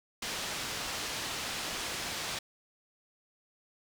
white low-pass noise, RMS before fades -37 dBFS, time 0.22-2.39 s, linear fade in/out 5 ms, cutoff 5400 Hz, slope 12 dB/octave, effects none

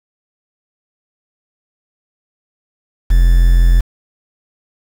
triangle tone with quantisation, 43 Hz, F1, 26 cents flat, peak -4 dBFS, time 3.1-3.81 s, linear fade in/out 10 ms, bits 5, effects none

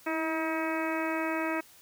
harmonic tone with a mistuned harmonic, 319.1 Hz, D#4, 44 cents sharp, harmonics 1 / 2 / 3 / 4 / 5 / 6 / 7 / 8, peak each -32 / -35 / -37 / -38 / -39 / -40 / -40 / -41 dBFS, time 0.06-1.61 s, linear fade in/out 10 ms, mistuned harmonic 1, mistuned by +29 cents, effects white hiss -56 dBFS RMS until 1.81 s

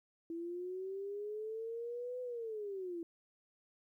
sine linear two-way sweep, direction up then down, 329.6 to 504 to 329.6 Hz, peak -39 dBFS, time 0.3-3.03 s, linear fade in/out 2 ms, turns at 2.21 s, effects 13-bit

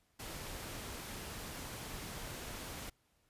pink noise, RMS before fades -45 dBFS, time 0.19-2.9 s, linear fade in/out 10 ms, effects pink hiss -75 dBFS RMS until 3.29 s + resampled to 32000 Hz

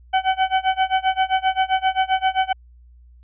40% pulse tone with tremolo, 758 Hz, F#5, 42 cents sharp, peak -13 dBFS, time 0.13-2.53 s, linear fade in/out 10 ms, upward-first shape sine, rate 7.6 Hz, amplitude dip 95%, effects added 60 Hz sine -45 dBFS peak until 3.23 s + resampled to 8000 Hz

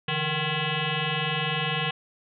sine tone with frequency modulation, 1376 Hz, F6, 26 cents flat, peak -24 dBFS, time 0.08-1.91 s, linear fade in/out 5 ms, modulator 308 Hz, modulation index 6, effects none

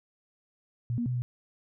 sine tone with pitch steps, 119.5 / 237.6 / 124.8 / 122.8 Hz, A#2 / A#3 / B2 / B2, +43 / +33 / +19 / -9 cents, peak -27 dBFS, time 0.9-1.22 s, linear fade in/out 0 ms, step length 80 ms, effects none

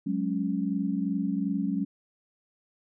sine chord, F# suspended second, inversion none, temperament equal, 185 / 207.7 / 277.2 Hz, F#3 / G#3 / C#4, 0 / 0 / 0 cents, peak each -30 dBFS, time 0.06-1.85 s, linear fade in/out 10 ms, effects none

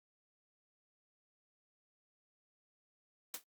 white noise with exponential decay, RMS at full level -37 dBFS, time 3.34-3.44 s, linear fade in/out 2 ms, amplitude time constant 20 ms, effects high-pass 200 Hz 12 dB/octave + Opus 48 kbps

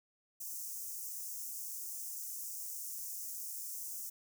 white high-pass noise, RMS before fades -43 dBFS, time 0.4-4.1 s, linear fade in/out 10 ms, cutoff 5700 Hz, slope 48 dB/octave, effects none

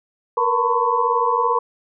sine tone cluster, 463 / 480.5 / 904 / 1008 / 1101 Hz, A#4 / B4 / A5 / B5 / C#6, -12 / -48 / +47 / +35 / -12 cents, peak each -27 / -23 / -23 / -19 / -23 dBFS, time 0.37-1.59 s, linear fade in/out 5 ms, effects none

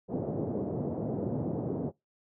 pink band-pass noise, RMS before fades -33 dBFS, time 0.08-1.92 s, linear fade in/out 50 ms, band 120 to 590 Hz, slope 24 dB/octave, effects noise-tail reverb RT60 0.2 s tail -24 dB re dry

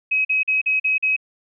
sine tone bursts, 2545 Hz, D#7, 39 cents sharp, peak -16 dBFS, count 6, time 0.11-1.165 s, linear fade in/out 10 ms, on 140 ms, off 43 ms, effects none

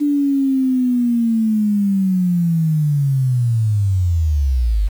sine linear sweep, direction down, 293.7 to 47 Hz, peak -13 dBFS, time 0-4.89 s, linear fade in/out 20 ms, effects 7-bit

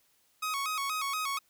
sawtooth tone with vibrato, 1182 Hz, D6, 11 cents sharp, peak -27 dBFS, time 0.42-1.39 s, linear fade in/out 10 ms, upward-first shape square, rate 4.2 Hz, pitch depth 110 cents each way, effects white hiss -69 dBFS RMS until 1.49 s

